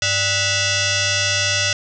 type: tone with frequency modulation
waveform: sine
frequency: 1477 Hz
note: F#6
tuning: 3 cents flat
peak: -16 dBFS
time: 0.02-1.73 s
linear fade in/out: 2 ms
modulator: 689 Hz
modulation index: 7.2
effects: none

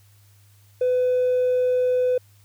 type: tone with hard clipping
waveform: sine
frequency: 502 Hz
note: B4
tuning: 28 cents sharp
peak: -18 dBFS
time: 0.81-2.18 s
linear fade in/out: 5 ms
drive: 1 dB
effects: added 101 Hz sine -52 dBFS peak until 2.44 s + white hiss -60 dBFS RMS until 2.44 s

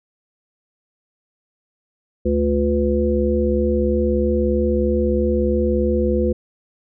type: harmonic tone with a mistuned harmonic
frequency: 71.2 Hz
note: C#2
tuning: 47 cents sharp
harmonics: 1 / 3 / 5 / 7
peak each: -21 / -21 / -21 / -21 dBFS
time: 2.25-6.33 s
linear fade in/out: 10 ms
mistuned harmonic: 3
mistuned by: +25 cents
effects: none

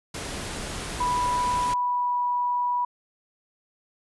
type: noise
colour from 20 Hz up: pink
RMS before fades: -33 dBFS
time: 0.14-1.74 s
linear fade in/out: 5 ms
type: tone with pitch glide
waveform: sine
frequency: 986 to 977.5 Hz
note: B5 to B5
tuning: -3 to -18 cents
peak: -22 dBFS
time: 1-2.85 s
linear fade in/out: 5 ms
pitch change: -15 cents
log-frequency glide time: 1.64-2.19 s
effects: resampled to 24000 Hz

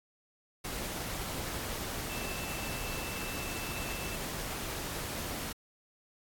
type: tone in noise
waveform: sine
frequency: 2657 Hz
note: E7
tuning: 13 cents sharp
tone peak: -43 dBFS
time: 2.09-4.16 s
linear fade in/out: 10 ms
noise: pink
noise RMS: -38 dBFS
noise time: 0.64-5.53 s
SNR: -8 dB
effects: AAC 64 kbps

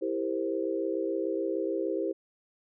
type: chord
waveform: sine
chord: C dominant seventh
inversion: first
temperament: equal with one note detuned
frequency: 329.6 / 396.3 / 466.2 / 523.3 Hz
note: E4 / G4 / Bb4 / C5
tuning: 0 / +19 / 0 / 0 cents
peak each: -32 / -32 / -37 / -34 dBFS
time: 0.01-2.13 s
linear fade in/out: 20 ms
effects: none

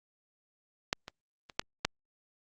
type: clicks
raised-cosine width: 0.2 ms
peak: -10 / -24 / -29 / -10 / -9 dBFS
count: 5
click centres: 0.929 / 1.081 / 1.498 / 1.595 / 1.85 s
effects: Opus 48 kbps

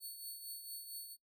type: tone with tremolo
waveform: 5% pulse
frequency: 4435 Hz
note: C#8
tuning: in tune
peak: -36 dBFS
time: 0-1.17 s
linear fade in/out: 50 ms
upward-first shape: triangle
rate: 4.4 Hz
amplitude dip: 60%
effects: noise-tail reverb RT60 0.1 s tail -19 dB re dry

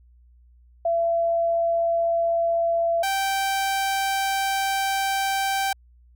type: tone pair in turn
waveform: sine / sawtooth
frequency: 674 / 780.2 Hz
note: E5 / G5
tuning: +38 / -8 cents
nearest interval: minor third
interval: 254 cents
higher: second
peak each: -19 / -18 dBFS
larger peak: second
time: 0.85-3.03 / 3.03-5.73 s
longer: second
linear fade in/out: 5 ms
effects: added 60 Hz sine -51 dBFS peak until 6.15 s

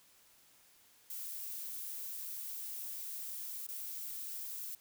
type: noise with dropouts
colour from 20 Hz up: violet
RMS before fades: -43 dBFS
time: 1.1-4.75 s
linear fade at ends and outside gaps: 2 ms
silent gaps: 3.667-3.687 s
effects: white hiss -65 dBFS RMS until 4.8 s

